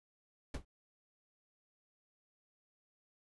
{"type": "noise with exponential decay", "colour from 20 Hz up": "brown", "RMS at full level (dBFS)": -30, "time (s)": [0.54, 0.65], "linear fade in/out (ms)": 5, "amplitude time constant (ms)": 22, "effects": ["resampled to 24000 Hz"]}